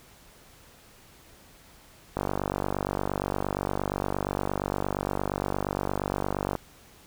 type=click train; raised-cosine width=1 ms; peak=-13 dBFS; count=214; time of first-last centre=2.17-6.553 s; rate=48.6 Hz; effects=pink hiss -54 dBFS RMS until 7.06 s